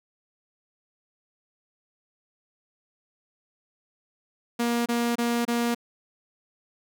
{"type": "tone bursts", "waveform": "sawtooth", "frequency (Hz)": 236.7, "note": "A#3", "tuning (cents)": 27, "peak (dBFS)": -19, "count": 4, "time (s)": [4.59, 5.748], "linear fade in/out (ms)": 10, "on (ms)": 270, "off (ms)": 26, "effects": []}